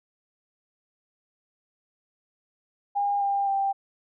sine tone with pitch steps, 809 / 797.9 / 786.9 Hz, G#5 / G5 / G5, -46 / +30 / +6 cents, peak -22 dBFS, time 2.95-3.73 s, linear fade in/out 20 ms, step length 260 ms, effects none

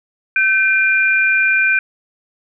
sine tone pair together, 1537.4 / 2400 Hz, G6 / D7, -34 / +37 cents, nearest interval minor sixth, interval 771 cents, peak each -14 dBFS, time 0.36-1.79 s, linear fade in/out 2 ms, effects none

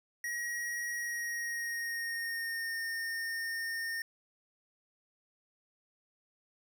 square tone with pitch glide, 1899 to 1826.9 Hz, A#6 to A#6, +32 to -35 cents, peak -35 dBFS, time 0.24-4.02 s, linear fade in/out 2 ms, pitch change -67 cents, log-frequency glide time 0.95-2.79 s, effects none

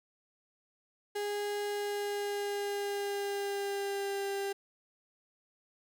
35% pulse tone with pitch glide, 411 to 396.5 Hz, G#4 to G4, -18 to +20 cents, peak -31 dBFS, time 1.15-4.53 s, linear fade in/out 10 ms, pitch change -62 cents, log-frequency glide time 1.65-4.28 s, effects none

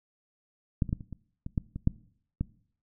clicks, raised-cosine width 5 ms, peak -12 / -23 / -15 / -30 / -26 / -24 / -15 / -23 / -10 / -16 dBFS, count 10, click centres 0.822 / 0.892 / 0.929 / 1.008 / 1.127 / 1.464 / 1.578 / 1.76 / 1.874 / 2.41 s, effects noise-tail reverb RT60 0.6 s tail -21 dB re dry

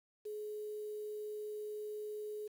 sine tone with quantisation, 422.9 Hz, G#4, 31 cents sharp, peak -40 dBFS, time 0.25-2.48 s, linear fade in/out 10 ms, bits 10, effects none

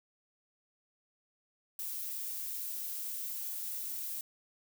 violet noise, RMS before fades -39 dBFS, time 1.79-4.21 s, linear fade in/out 2 ms, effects none

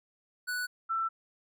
square / sine tone pair in turn, 1480 / 1335.5 Hz, F#6 / E6, 0 / +22 cents, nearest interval major second, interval 178 cents, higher first, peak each -32 / -28 dBFS, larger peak second, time 0.47-0.67 / 0.89-1.09 s, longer neither, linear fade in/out 20 ms, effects none

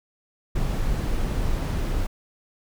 brown noise, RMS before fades -24 dBFS, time 0.55-2.07 s, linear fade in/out 10 ms, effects none

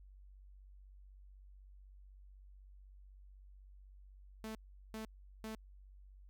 sawtooth tone bursts, 219.5 Hz, A3, 4 cents flat, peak -39 dBFS, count 3, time 4.44-5.55 s, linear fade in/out 0 ms, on 110 ms, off 390 ms, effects added 48 Hz sine -55 dBFS peak until 6.29 s

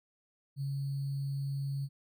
sine tone with sample-and-hold, 138.59 Hz, C#3, in tune, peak -32 dBFS, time 0.56-1.89 s, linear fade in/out 50 ms, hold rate 4410 Hz, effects none

